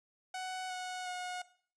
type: tone with pitch steps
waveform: sawtooth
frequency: 744 / 734.6 / 725.3 Hz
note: F#5 / F#5 / F#5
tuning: +9 / -13 / -35 cents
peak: -34 dBFS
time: 0.34-1.42 s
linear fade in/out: 5 ms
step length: 360 ms
effects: noise-tail reverb RT60 0.5 s tail -17 dB re dry + resampled to 22050 Hz